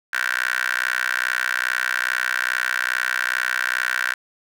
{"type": "tone with high-pass filter", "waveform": "15% pulse", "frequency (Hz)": 62.4, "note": "B1", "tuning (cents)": 19, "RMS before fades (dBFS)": -23, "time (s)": [0.13, 4.14], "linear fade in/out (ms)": 5, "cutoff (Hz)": 1600, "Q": 9.5, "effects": []}